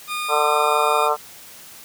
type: tone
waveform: 20% pulse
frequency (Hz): 1221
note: D#6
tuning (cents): -33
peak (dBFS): -19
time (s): 0.07-1.1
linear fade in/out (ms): 50
type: harmonic tone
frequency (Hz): 149.4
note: D3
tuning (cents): +30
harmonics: 3 / 4 / 5 / 6 / 7 / 8 / 9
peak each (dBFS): -24 / -24 / -24 / -24 / -24 / -24 / -24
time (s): 0.28-1.17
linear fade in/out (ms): 50
effects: white hiss -42 dBFS RMS until 1.84 s + high-pass 60 Hz 12 dB/octave